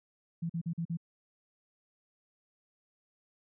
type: tone bursts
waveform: sine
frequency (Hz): 167.3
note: E3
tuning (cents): +26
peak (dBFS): -31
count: 5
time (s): 0.42-0.972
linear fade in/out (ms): 10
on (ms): 76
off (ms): 43
effects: none